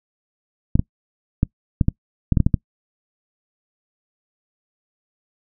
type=clicks; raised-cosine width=5 ms; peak=-3 dBFS; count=10; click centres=0.755 / 0.794 / 1.431 / 1.812 / 1.884 / 2.323 / 2.372 / 2.403 / 2.465 / 2.542 s; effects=noise-tail reverb RT60 0.1 s tail -24 dB re dry